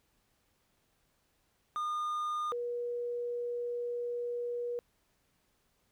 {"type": "tone pair in turn", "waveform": ["triangle", "sine"], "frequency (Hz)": [1217, 481], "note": ["D#6", "B4"], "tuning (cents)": [-39, -46], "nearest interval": "octave + major third", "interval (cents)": 1607, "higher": "first", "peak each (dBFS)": [-30, -33], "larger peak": "first", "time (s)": [[1.76, 2.52], [2.52, 4.79]], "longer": "second", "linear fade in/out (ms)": 0, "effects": ["pink hiss -74 dBFS RMS until 5.91 s"]}